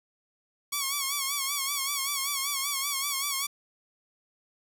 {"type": "tone with vibrato", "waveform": "5% pulse", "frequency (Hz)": 1114, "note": "C#6", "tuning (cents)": 8, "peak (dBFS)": -16, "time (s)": [0.72, 3.47], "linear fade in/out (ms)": 10, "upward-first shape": "sine", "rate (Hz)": 5.2, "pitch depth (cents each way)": 72, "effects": ["9-bit"]}